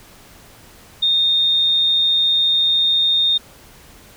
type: tone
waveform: sine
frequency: 3667 Hz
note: A#7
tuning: 29 cents flat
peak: -13 dBFS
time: 1.02-3.38 s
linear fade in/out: 10 ms
effects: pink hiss -45 dBFS RMS until 4.16 s